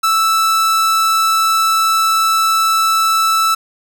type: tone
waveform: 45% pulse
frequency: 1318.5 Hz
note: E6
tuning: in tune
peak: -11 dBFS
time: 0.03-3.55 s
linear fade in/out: 10 ms
effects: none